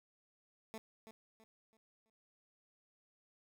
15% pulse tone with echo, 221.4 Hz, A3, 11 cents sharp, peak -38 dBFS, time 0.74-0.78 s, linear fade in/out 0 ms, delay 330 ms, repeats 4, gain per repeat -9 dB, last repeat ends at 2.1 s, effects none

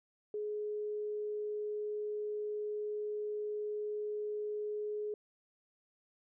sine tone, 420.5 Hz, G#4, 22 cents sharp, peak -35 dBFS, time 0.34-5.14 s, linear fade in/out 2 ms, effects none

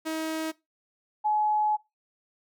sawtooth / sine tone pair in turn, 318 / 849 Hz, D#4 / G#5, +38 / +38 cents, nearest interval octave + perfect fourth, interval 1700 cents, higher second, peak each -25 / -22 dBFS, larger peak second, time 0.05-0.52 / 1.24-1.77 s, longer second, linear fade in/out 20 ms, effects noise-tail reverb RT60 0.2 s tail -19 dB re dry

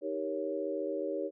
sine chord, Eb dominant seventh, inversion none, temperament equal with one note detuned, 312.9 / 392 / 466.2 / 554.4 Hz, Eb4 / G4 / Bb4 / Db5, +10 / 0 / 0 / 0 cents, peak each -38 / -37 / -39 / -36 dBFS, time 0.01-1.31 s, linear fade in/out 50 ms, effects none

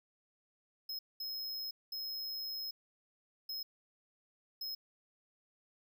square tone bursts at uneven times, 5140 Hz, E8, 45 cents flat, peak -39 dBFS, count 5, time 0.89-0.99 / 1.2-1.71 / 1.92-2.71 / 3.49-3.63 / 4.61-4.75 s, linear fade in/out 5 ms, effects none

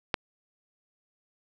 click, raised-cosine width 0.3 ms, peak -8 dBFS, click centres 0.142 s, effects none

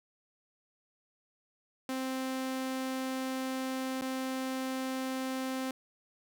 sawtooth tone with dropouts, 261.6 Hz, C4, in tune, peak -29 dBFS, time 1.89-5.71 s, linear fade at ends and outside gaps 2 ms, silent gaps 4.012-4.02 s, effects none

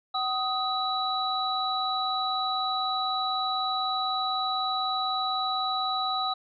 sine tone cluster, 756 / 1252 / 3928 Hz, F#5 / D#6 / B7, +37 / +10 / -10 cents, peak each -30 dBFS, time 0.14-6.34 s, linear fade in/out 10 ms, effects none

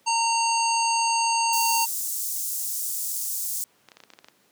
harmonic tone, 918 Hz, A#5, 27 cents flat, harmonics 1 / 3 / 5 / 7 / 9, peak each -22 / -29 / -29 / -29 / -33 dBFS, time 0.06-1.86 s, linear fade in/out 20 ms
pink high-pass noise, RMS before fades -29 dBFS, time 1.53-3.64 s, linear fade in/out 0 ms, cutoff 6800 Hz, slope 24 dB/octave
clicks, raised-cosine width 0.2 ms, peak -28 dBFS, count 10, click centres 3.887 / 3.918 / 3.97 / 4.003 / 4.037 / 4.103 / 4.136 / 4.189 / 4.245 / 4.285 s
effects pink hiss -62 dBFS RMS until 4.51 s + high-pass 200 Hz 12 dB/octave

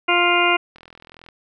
harmonic tone, 349.9 Hz, F4, 3 cents sharp, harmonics 1 / 2 / 3 / 4 / 6 / 7 / 8, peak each -22 / -22 / -22 / -22 / -22 / -22 / -22 dBFS, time 0.08-0.57 s, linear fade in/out 10 ms
click train, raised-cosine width 0.3 ms, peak -27 dBFS, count 23, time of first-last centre 0.76-1.288 s, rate 41.7 Hz
effects none

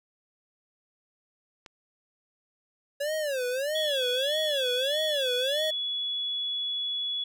click, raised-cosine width 0.2 ms, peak -27 dBFS, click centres 1.662 s
square tone with vibrato, 556 Hz, C#5, 5 cents sharp, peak -28 dBFS, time 3-5.71 s, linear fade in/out 10 ms, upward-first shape sine, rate 1.6 Hz, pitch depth 210 cents each way
sine tone with pitch glide, 3368 to 3393 Hz, G#7 to G#7, +24 to +36 cents, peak -28 dBFS, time 3.75-7.24 s, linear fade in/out 5 ms, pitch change +12 cents, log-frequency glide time 4.06-5.52 s
effects none

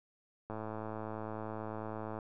click train, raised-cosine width 1 ms, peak -27 dBFS, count 185, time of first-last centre 0.5-2.188 s, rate 109 Hz, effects none

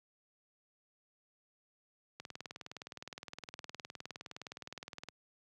click train, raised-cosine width 0.2 ms, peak -27 dBFS, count 57, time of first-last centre 2.2-5.087 s, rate 19.4 Hz, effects high-pass 100 Hz 12 dB/octave

